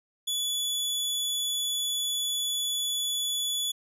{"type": "tone", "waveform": "sawtooth", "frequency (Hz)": 3428, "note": "A7", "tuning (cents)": -46, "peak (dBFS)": -24, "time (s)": [0.27, 3.72], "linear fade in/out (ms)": 10, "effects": ["resampled to 32000 Hz"]}